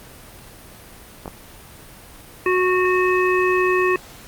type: clicks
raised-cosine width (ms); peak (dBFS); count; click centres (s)
1; -16; 2; 1.258 / 1.279
type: harmonic tone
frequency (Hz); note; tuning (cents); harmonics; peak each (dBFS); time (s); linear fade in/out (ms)
366.8; F#4; -15; 1 / 3 / 5 / 7; -17 / -22 / -24 / -25; 2.46-3.96; 2
effects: pink hiss -42 dBFS RMS until 4.27 s + Opus 32 kbps